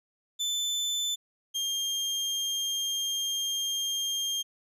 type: tone pair in turn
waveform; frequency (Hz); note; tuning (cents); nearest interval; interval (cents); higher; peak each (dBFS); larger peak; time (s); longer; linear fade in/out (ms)
30% pulse; 3520 / 3205; A7 / G7; 0 / +38; major second; 162; first; -25; neither; 0.39-1.16 / 1.54-4.43; second; 20
effects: resampled to 32000 Hz